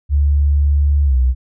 sine tone with pitch glide, 72 to 63.41 Hz, D2 to B1, -34 to +46 cents, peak -10 dBFS, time 0.09-1.35 s, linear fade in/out 50 ms, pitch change -220 cents, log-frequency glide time 1.05-1.16 s, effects none

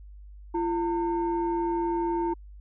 sine tone pair together, 340.1 / 908 Hz, F4 / A#5, -46 / -46 cents, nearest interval octave + perfect fourth, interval 1700 cents, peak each -25 / -28 dBFS, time 0.54-2.34 s, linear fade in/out 10 ms, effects tanh soft clip ceiling -19 dBFS + added 50 Hz sine -43 dBFS peak until 2.6 s

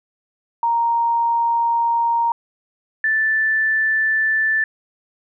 sine tone pair in turn, 932.3 / 1759.9 Hz, A#5 / A6, 0 / 0 cents, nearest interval major seventh, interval 1100 cents, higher second, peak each -15 dBFS, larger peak neither, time 0.63-2.32 / 3.04-4.64 s, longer first, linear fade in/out 2 ms, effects none

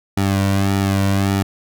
sawtooth tone with flanger, 98 Hz, G2, in tune, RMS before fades -17 dBFS, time 0.17-1.43 s, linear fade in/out 5 ms, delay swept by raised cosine 1.9 to 2.4 ms, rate 1.7 Hz, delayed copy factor -1, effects none

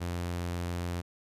sawtooth tone, 87.3 Hz, F2, in tune, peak -28 dBFS, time 0-1.02 s, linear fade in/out 20 ms, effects resampled to 32000 Hz

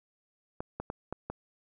clicks, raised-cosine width 1 ms, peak -21 dBFS, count 5, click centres 0.605 / 0.8 / 0.901 / 1.126 / 1.3 s, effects none

